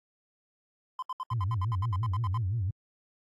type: tone bursts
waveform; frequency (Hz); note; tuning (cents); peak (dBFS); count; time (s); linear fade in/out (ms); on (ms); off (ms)
triangle; 1027; C6; -33; -29; 14; 0.99-2.376; 2; 34; 70
type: tone with vibrato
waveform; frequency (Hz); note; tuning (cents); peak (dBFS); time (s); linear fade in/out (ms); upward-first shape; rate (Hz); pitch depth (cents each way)
sine; 103.83; G#2; 0; -26; 1.31-2.71; 10; sine; 5.8; 250
effects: tanh soft clip ceiling -22 dBFS + AAC 64 kbps